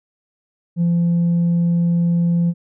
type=tone with tanh clipping; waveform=triangle; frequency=171.3 Hz; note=F3; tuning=33 cents flat; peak=-14 dBFS; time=0.76-2.54 s; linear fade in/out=50 ms; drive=6 dB; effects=none